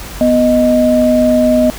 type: tone pair together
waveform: sine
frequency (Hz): 246.9 / 622.1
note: B3 / D#5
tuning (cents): 0 / 0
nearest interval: octave + major third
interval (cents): 1600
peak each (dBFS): -10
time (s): 0.21-1.7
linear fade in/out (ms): 0
effects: added 50 Hz sine -28 dBFS peak until 1.78 s + pink hiss -29 dBFS RMS until 1.78 s